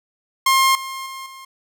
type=tone with level steps; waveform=sawtooth; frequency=1065 Hz; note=C6; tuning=30 cents sharp; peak=-9 / -24 / -27 / -33 dBFS; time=0.46-1.45 s; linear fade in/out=5 ms; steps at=0.75 / 1.06 / 1.26 s; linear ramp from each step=2 ms; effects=none